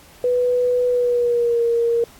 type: tone with pitch glide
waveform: sine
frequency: 493.9 to 467.5 Hz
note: B4 to A#4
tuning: 0 to +5 cents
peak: -15 dBFS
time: 0.24-2.04 s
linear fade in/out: 2 ms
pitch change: -95 cents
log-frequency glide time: 0.88-1.62 s
effects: pink hiss -47 dBFS RMS until 2.19 s + AAC 64 kbps